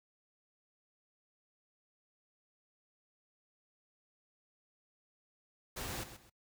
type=noise with echo; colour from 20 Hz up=pink; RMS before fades=-41 dBFS; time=5.76-6.04 s; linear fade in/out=10 ms; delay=130 ms; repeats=2; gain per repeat=-11 dB; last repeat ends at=6.3 s; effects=noise-tail reverb RT60 0.1 s tail -24 dB re dry